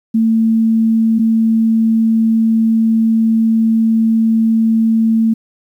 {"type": "tone pair in turn", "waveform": "sine", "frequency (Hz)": [224.3, 224.3], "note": ["A3", "A3"], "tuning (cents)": [34, 34], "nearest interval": "unison", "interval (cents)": 0, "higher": "neither", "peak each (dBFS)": -9, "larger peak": "neither", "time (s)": [[0.14, 1.19], [1.19, 5.34]], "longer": "second", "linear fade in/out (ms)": 10, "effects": ["8-bit"]}